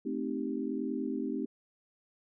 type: chord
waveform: sine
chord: A half-diminished seventh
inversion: none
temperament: equal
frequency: 220 / 261.6 / 311.1 / 392 Hz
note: A3 / C4 / Eb4 / G4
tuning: 0 / 0 / 0 / 0 cents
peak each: -38 / -35 / -37 / -39 dBFS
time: 0.05-1.46 s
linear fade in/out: 10 ms
effects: none